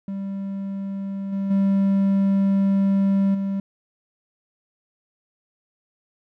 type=tone with level steps; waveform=triangle; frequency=196 Hz; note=G3; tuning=in tune; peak=-24 / -20 / -14 / -20 dBFS; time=0.08-3.6 s; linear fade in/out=2 ms; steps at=1.32 / 1.5 / 3.34 s; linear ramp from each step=10 ms; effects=none